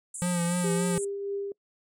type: band-pass noise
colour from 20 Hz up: white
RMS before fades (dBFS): -38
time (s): 0.14-1.05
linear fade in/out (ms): 5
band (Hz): 7200 to 10000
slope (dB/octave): 96
type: tone with vibrato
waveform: square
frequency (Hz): 174.61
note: F3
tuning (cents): 0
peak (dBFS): -26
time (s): 0.22-0.98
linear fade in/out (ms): 0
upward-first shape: sine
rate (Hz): 3.5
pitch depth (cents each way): 39
type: tone with tremolo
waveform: sine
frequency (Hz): 399.6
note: G4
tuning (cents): +33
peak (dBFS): -28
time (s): 0.64-1.52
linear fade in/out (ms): 2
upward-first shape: triangle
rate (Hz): 3.2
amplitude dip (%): 40
effects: noise-tail reverb RT60 0.1 s tail -25 dB re dry